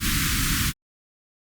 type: band-stop noise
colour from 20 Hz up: pink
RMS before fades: -23 dBFS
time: 0-0.73 s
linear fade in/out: 50 ms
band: 310 to 1200 Hz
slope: 48 dB/octave
effects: Opus 48 kbps